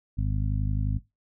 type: harmonic tone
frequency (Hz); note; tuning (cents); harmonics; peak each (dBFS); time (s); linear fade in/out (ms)
51.5; G#1; -14; 1 / 2 / 3 / 4 / 5; -26 / -28 / -34 / -39 / -39; 0.17-0.99; 20
effects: noise-tail reverb RT60 0.2 s tail -18 dB re dry